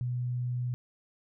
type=tone; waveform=sine; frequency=123.47 Hz; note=B2; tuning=in tune; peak=-29 dBFS; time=0.01-0.74 s; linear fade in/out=0 ms; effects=none